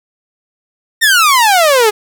sawtooth exponential sweep, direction down, 1864.7 to 408 Hz, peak -3 dBFS, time 1.01-1.91 s, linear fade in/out 20 ms, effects none

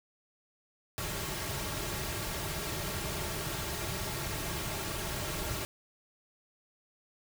pink noise with comb filter, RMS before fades -36 dBFS, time 0.98-5.65 s, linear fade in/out 0 ms, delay 4 ms, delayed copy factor -0.6, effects none

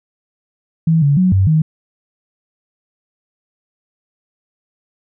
sine tone with pitch steps, 162.5 / 142.4 / 184.3 / 95.8 / 156.8 Hz, E3 / C#3 / F#3 / G2 / D#3, -24 / +47 / -7 / -39 / +14 cents, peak -9 dBFS, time 0.87-1.62 s, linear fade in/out 5 ms, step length 150 ms, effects none

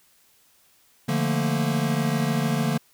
square chord, Bb major seventh, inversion first, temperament equal with one note detuned, 146.83 / 173.61 / 220 / 233.1 Hz, D3 / F3 / A3 / Bb3, 0 / -10 / 0 / 0 cents, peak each -26 / -29 / -30 / -28 dBFS, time 1.08-2.78 s, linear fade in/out 10 ms, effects white hiss -60 dBFS RMS until 2.93 s

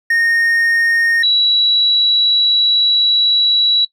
triangle / sine tone pair in turn, 1847 / 3914 Hz, A#6 / B7, -16 / -16 cents, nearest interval octave + minor second, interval 1300 cents, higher second, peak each -10 dBFS, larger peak neither, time 0.1-1.23 / 1.23-3.85 s, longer second, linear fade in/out 5 ms, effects noise-tail reverb RT60 0.1 s tail -17 dB re dry

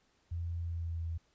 sine tone with pitch glide, 84.9 to 82.77 Hz, F2 to E2, -48 to +8 cents, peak -34 dBFS, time 0.31-1.18 s, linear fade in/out 10 ms, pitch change -44 cents, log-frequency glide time 0.6-1.03 s, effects pink hiss -72 dBFS RMS until 1.34 s + resampled to 16000 Hz

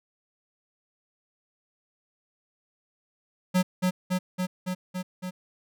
square tone with echo, 183.1 Hz, F#3, 18 cents flat, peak -20 dBFS, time 3.54-3.63 s, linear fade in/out 20 ms, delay 280 ms, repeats 6, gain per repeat -2 dB, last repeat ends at 5.31 s, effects none

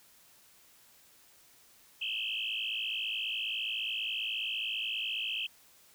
sine tone with frequency modulation, 2891 Hz, F#7, 41 cents flat, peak -32 dBFS, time 2.01-5.47 s, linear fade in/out 10 ms, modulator 54.7 Hz, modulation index 5.8, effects white hiss -61 dBFS RMS until 5.94 s

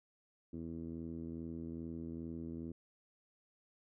10% pulse tone with low-pass filter, 82.41 Hz, E2, in tune, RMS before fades -44 dBFS, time 0.53-2.72 s, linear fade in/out 5 ms, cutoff 290 Hz, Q 2.4, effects none

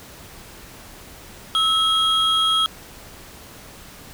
triangle tone pair together, 1298 / 3271 Hz, E6 / G#7, -27 / -27 cents, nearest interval octave + major third, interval 1600 cents, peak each -19 / -16 dBFS, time 1.55-2.66 s, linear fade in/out 0 ms, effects pink hiss -42 dBFS RMS until 4.13 s

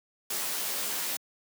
white noise with comb filter, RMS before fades -32 dBFS, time 0.3-1.17 s, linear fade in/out 5 ms, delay 14 ms, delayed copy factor +0.9, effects high-pass 200 Hz 12 dB/octave

